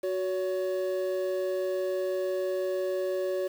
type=tone pair together; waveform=triangle; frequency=370 / 564 Hz; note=F#4 / C#5; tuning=0 / +30 cents; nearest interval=perfect fifth; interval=730 cents; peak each=-28 dBFS; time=0.03-3.48 s; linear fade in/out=10 ms; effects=8-bit